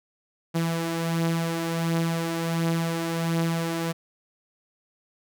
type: beating tone pair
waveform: sawtooth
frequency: 164.81 / 166.21 Hz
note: E3 / E3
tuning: 0 / +15 cents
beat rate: 1.4 Hz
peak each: -27 / -21 dBFS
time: 0.54-3.93 s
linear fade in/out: 20 ms
effects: none